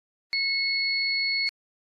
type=tone pair together; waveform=sine; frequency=2189 / 4383 Hz; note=C#7 / C#8; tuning=-22 / -20 cents; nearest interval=octave; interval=1202 cents; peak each=-26 dBFS; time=0.33-1.49 s; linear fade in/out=0 ms; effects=AAC 32 kbps